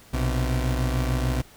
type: tone pair together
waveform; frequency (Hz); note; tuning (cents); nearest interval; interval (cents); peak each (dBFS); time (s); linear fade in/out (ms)
30% pulse; 60.62 / 128.1; B1 / C3; -32 / -36; octave + minor second; 1296; -21 / -24; 0.13-1.42; 10
effects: pink hiss -51 dBFS RMS until 1.56 s